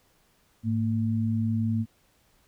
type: tone pair together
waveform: sine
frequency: 106.8 / 226.3 Hz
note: G#2 / A3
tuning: +49 / +49 cents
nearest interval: octave + minor second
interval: 1300 cents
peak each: -26 dBFS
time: 0.63-1.86 s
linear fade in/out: 50 ms
effects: pink hiss -65 dBFS RMS until 2.47 s